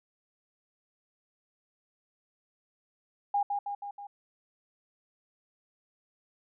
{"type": "tone with echo", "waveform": "sine", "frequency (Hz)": 811, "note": "G#5", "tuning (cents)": -41, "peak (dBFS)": -24, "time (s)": [3.34, 3.43], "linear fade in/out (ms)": 5, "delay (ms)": 160, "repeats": 4, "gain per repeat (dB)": -4, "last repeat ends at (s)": 4.07, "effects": []}